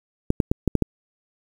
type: clicks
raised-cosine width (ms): 3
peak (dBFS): -5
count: 6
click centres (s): 0.304 / 0.402 / 0.515 / 0.677 / 0.753 / 0.823
effects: 7-bit